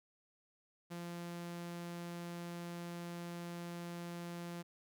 sawtooth tone, 172.5 Hz, F3, 21 cents flat, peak -39 dBFS, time 0.9-4.63 s, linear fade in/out 20 ms, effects none

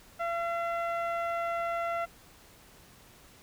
15% pulse tone with low-pass filter, 680 Hz, F5, 46 cents flat, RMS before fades -32 dBFS, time 0.19-2.06 s, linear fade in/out 20 ms, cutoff 1400 Hz, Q 0.73, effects pink hiss -56 dBFS RMS until 3.42 s

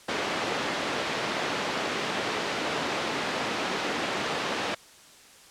pink band-pass noise, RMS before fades -30 dBFS, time 0.08-4.75 s, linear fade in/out 10 ms, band 280 to 3900 Hz, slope 12 dB/octave, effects white hiss -52 dBFS RMS until 5.5 s + low-pass 9000 Hz 12 dB/octave

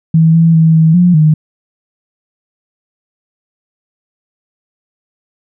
sine tone with pitch steps, 161.7 / 164.9 / 161.4 / 160.4 / 177.4 / 154.5 Hz, E3 / E3 / E3 / E3 / F3 / D#3, -33 / +1 / -36 / -47 / +27 / -12 cents, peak -4 dBFS, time 0.14-1.34 s, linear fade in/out 5 ms, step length 200 ms, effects none

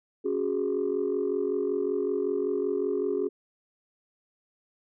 sine chord, C# suspended fourth, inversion none, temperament equal, 277.2 / 370 / 415.3 Hz, C#4 / F#4 / G#4, 0 / 0 / 0 cents, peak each -32 / -28 / -27 dBFS, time 0.24-3.29 s, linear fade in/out 20 ms, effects tanh soft clip ceiling -19 dBFS

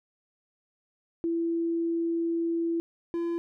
sine / triangle tone pair in turn, 334.4 / 339.3 Hz, E4 / F4, +25 / -50 cents, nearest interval unison, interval 25 cents, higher second, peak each -25 dBFS, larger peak neither, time 1.24-2.8 / 3.14-3.38 s, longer first, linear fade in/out 0 ms, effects none

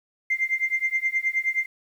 sine tone with tremolo, 2093 Hz, C7, in tune, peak -17 dBFS, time 0.3-1.66 s, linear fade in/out 5 ms, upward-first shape triangle, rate 9.5 Hz, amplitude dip 100%, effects tanh soft clip ceiling -14 dBFS + 9-bit

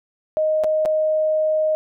sine tone with dropouts, 622.3 Hz, D#5, in tune, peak -16 dBFS, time 0.37-1.75 s, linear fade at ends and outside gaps 0 ms, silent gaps 0.637-0.643 / 0.852-0.858 s, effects none

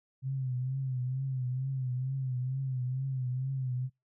sine tone with vibrato, 130 Hz, C3, 11 cents flat, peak -30 dBFS, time 0.22-3.9 s, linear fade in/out 50 ms, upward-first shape triangle, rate 2.2 Hz, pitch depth 82 cents each way, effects noise-tail reverb RT60 0.2 s tail -25 dB re dry

